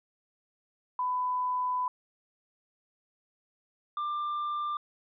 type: tone pair in turn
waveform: sine / triangle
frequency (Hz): 1000 / 1189.2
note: B5 / D6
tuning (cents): +21 / +21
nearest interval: minor third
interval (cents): 300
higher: second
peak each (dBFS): -27 / -28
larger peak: first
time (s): 0.99-1.88 / 3.97-4.77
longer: first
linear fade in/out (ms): 2
effects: resampled to 11025 Hz